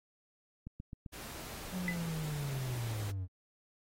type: click train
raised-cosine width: 5 ms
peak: -31 dBFS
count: 4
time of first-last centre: 0.67-1.062 s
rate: 7.65 Hz
type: noise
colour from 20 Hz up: pink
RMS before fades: -46 dBFS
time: 1.12-3.12 s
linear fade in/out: 20 ms
type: linear sweep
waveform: triangle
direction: down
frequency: 187.5 to 89.2 Hz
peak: -33 dBFS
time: 1.71-3.28 s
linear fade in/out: 50 ms
type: tone with exponential decay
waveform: sine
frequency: 2003 Hz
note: B6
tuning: 24 cents sharp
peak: -29 dBFS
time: 1.88-2 s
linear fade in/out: 1 ms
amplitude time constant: 25 ms
effects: AAC 48 kbps